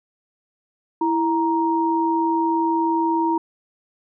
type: tone pair together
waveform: sine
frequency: 329.6 / 936.8 Hz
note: E4 / A#5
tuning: 0 / +8 cents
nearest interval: octave + tritone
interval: 1808 cents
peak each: -20 dBFS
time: 1.01-3.38 s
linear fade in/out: 5 ms
effects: none